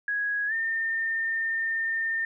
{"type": "tone with pitch glide", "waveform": "sine", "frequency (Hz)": [1661.2, 1811.6], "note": ["G#6", "A#6"], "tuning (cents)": [0, -50], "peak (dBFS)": -25, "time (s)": [0.08, 2.25], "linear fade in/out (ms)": 2, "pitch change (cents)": 150, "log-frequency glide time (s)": [0.47, 0.53], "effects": []}